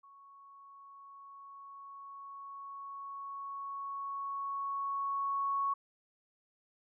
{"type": "tone with level ramp", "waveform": "sine", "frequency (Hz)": 1108.7, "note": "C#6", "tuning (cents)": 0, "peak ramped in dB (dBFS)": [-55, -29], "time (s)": [0.03, 5.74], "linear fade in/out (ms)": 10, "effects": []}